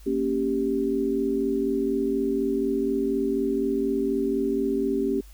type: chord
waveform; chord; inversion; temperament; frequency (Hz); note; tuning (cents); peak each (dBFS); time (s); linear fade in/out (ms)
sine; G diminished; first; equal; 233.1 / 277.2 / 392; Bb3 / Db4 / G4; 0 / 0 / 0; -29 / -26 / -25; 0.06-5.21; 10
effects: added 50 Hz sine -44 dBFS peak until 5.33 s + white hiss -56 dBFS RMS until 5.33 s